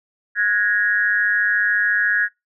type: tone with amplitude modulation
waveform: sine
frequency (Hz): 1660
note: G#6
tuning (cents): -1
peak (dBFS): -11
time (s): 0.35-2.29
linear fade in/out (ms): 50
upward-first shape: sine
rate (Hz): 206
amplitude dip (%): 95
effects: noise-tail reverb RT60 0.2 s tail -23 dB re dry